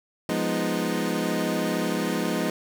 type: chord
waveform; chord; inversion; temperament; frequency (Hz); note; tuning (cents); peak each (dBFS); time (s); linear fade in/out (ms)
25% pulse; F half-diminished seventh; none; equal; 174.61 / 207.7 / 246.9 / 311.1; F3 / Ab3 / Cb4 / Eb4; 0 / 0 / 0 / 0; -26; 0.29-2.5; 2
effects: none